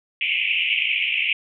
pink band-pass noise, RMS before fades -22 dBFS, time 0.21-1.33 s, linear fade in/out 2 ms, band 2200 to 3000 Hz, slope 96 dB/octave, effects none

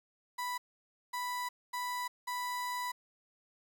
35% pulse tone bursts at uneven times, 987.8 Hz, B5, in tune, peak -33 dBFS, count 4, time 0.38-0.58 / 1.13-1.49 / 1.73-2.08 / 2.27-2.92 s, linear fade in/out 10 ms, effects 10-bit

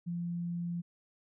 sine tone, 172.5 Hz, F3, 21 cents flat, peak -33 dBFS, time 0.06-0.82 s, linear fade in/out 20 ms, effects none

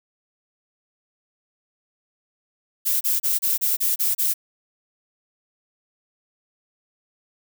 violet noise bursts, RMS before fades -21 dBFS, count 8, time 2.85-4.34 s, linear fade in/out 20 ms, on 160 ms, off 30 ms, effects none

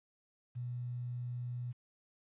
sine tone with quantisation, 122.5 Hz, B2, 14 cents flat, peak -37 dBFS, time 0.55-1.73 s, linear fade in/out 20 ms, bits 11, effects resampled to 8000 Hz

